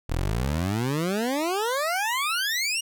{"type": "exponential sweep", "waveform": "20% pulse", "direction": "up", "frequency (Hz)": [37.62, 2896], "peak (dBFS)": -19, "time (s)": [0.09, 2.81], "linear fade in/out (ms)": 10, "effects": []}